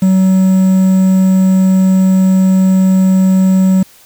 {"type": "tone with quantisation", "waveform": "triangle", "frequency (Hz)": 188.7, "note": "F#3", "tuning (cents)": 34, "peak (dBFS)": -4, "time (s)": [0.02, 3.83], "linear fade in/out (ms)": 5, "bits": 5, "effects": ["white hiss -43 dBFS RMS until 4.05 s"]}